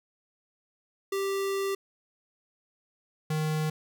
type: tone pair in turn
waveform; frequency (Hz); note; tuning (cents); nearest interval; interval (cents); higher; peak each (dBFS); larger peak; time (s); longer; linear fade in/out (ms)
square; 392 / 155.17; G4 / D#3; 0 / -4; octave + major third; 1604; first; -28 / -27; second; 1.12-1.75 / 3.3-3.7; first; 5
effects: none